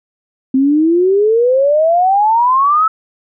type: exponential sweep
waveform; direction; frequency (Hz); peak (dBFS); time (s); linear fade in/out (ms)
sine; up; 258.9 to 1320; -8; 0.54-2.88; 5
effects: none